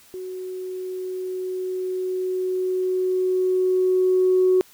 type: tone with level ramp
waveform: sine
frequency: 370.2 Hz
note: F#4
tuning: 1 cent sharp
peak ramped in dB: -30 to -13 dBFS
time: 0.14-4.61 s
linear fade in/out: 0 ms
effects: tanh soft clip ceiling -9 dBFS + white hiss -52 dBFS RMS until 4.73 s